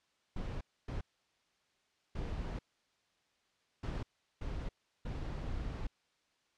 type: noise bursts at uneven times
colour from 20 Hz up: brown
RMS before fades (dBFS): -39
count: 6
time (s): 0.36-0.61 / 0.88-1.01 / 2.15-2.59 / 3.83-4.03 / 4.41-4.69 / 5.05-5.87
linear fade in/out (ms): 5
effects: white hiss -75 dBFS RMS until 6.57 s + low-pass 5000 Hz 12 dB/octave